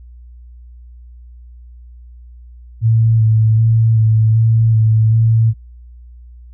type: tone with vibrato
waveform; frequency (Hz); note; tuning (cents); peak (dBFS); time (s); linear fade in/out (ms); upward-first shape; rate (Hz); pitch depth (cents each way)
sine; 111.6; A2; +25; -8; 2.81-5.54; 50; square; 1.3; 19
effects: added 60 Hz sine -35 dBFS peak until 6.53 s